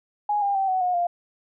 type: tone with pitch steps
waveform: sine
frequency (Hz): 830.6 / 802.3 / 775 / 748.6 / 723.1 / 698.4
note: G#5 / G5 / G5 / F#5 / F#5 / F5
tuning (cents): 0 / +40 / -20 / +20 / -40 / 0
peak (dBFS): -20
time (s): 0.29-1.07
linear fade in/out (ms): 5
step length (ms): 130
effects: none